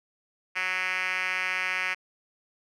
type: tone with band-pass filter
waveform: 5% pulse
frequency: 185 Hz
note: F#3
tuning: in tune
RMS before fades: -29 dBFS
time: 0.55-1.95 s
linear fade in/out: 20 ms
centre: 2300 Hz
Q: 2.8
effects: none